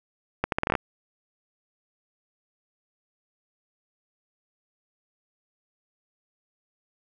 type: accelerating click train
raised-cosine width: 0.5 ms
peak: -8 dBFS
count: 9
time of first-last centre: 0.44-0.752 s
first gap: 82 ms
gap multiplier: 0.77
effects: none